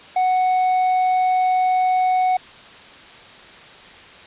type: tone with hard clipping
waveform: sine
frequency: 740 Hz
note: F#5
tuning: in tune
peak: -16 dBFS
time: 0.16-2.37 s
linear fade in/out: 5 ms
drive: 3 dB
effects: white hiss -42 dBFS RMS until 4.26 s + resampled to 8000 Hz